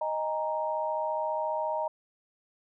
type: chord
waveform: sine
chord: D# suspended fourth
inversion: none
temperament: equal with one note detuned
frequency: 622.3 / 817.8 / 932.3 Hz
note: D#5 / G#5 / A#5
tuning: 0 / -27 / 0 cents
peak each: -31 / -37 / -31 dBFS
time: 0.01-1.88 s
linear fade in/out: 5 ms
effects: none